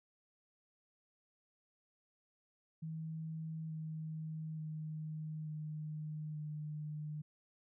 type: tone with pitch steps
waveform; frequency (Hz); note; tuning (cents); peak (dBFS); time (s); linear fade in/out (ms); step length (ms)
sine; 159.7 / 157.59 / 155.51 / 153.46 / 151.43; D#3 / D#3 / D#3 / D#3 / D#3; +45 / +22 / -1 / -24 / -47; -40; 2.82-7.22; 10; 880
effects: none